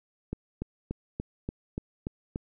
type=click train; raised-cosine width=3 ms; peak=-19 dBFS; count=8; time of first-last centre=0.33-2.359 s; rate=3.45 Hz; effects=none